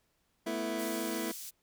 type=chord; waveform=25% pulse; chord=A suspended second; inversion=none; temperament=equal; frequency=220 / 246.9 / 329.6 Hz; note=A3 / B3 / E4; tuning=0 / 0 / 0 cents; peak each=-35 / -36 / -32 dBFS; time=0.46-1.32 s; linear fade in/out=10 ms
type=high-pass noise; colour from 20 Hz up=pink; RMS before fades=-44 dBFS; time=0.78-1.51 s; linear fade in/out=20 ms; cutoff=5800 Hz; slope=12 dB/octave
effects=pink hiss -75 dBFS RMS until 1.62 s